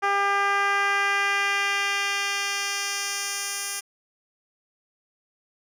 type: tone with band-pass filter sweep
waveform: 10% pulse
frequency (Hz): 400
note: G4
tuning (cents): +35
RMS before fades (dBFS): -25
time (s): 0.02-3.81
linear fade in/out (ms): 20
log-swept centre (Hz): 990 to 8900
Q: 1
effects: none